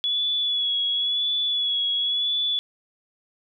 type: tone with vibrato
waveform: sine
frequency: 3395 Hz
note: G#7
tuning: 37 cents sharp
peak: -21 dBFS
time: 0.04-2.59 s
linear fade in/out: 0 ms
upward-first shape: sine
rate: 0.95 Hz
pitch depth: 33 cents each way
effects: none